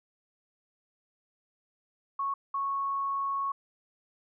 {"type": "tone bursts at uneven times", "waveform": "sine", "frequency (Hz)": 1104, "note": "C#6", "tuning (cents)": -7, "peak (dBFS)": -28, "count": 2, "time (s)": [[2.19, 2.34], [2.54, 3.52]], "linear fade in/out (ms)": 5, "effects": []}